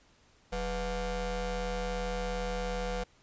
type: ring-modulated tone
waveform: 30% pulse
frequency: 226.7 Hz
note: A#3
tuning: 48 cents flat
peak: -26 dBFS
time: 0.52-3.04 s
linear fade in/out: 10 ms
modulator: 268 Hz
effects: pink hiss -64 dBFS RMS until 3.22 s + resampled to 16000 Hz